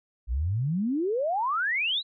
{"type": "exponential sweep", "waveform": "sine", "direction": "up", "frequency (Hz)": [54.1, 4085], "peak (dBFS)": -24, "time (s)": [0.27, 2.03], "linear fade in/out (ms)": 50, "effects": []}